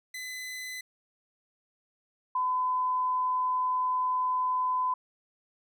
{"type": "tone pair in turn", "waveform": ["sawtooth", "sine"], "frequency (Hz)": [2016, 1011.2], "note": ["B6", "B5"], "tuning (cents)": [35, 41], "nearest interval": "octave", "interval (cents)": 1194, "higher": "first", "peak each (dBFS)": [-33, -25], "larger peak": "second", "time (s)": [[0.14, 0.81], [2.35, 4.94]], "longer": "second", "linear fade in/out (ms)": 5, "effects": []}